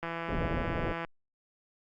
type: click train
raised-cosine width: 0.5 ms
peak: -21 dBFS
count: 171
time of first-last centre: 0.03-1.048 s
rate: 167 Hz
type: low-pass noise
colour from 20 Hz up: pink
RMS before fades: -33 dBFS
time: 0.28-0.93 s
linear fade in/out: 10 ms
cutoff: 690 Hz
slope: 48 dB/octave
effects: Opus 48 kbps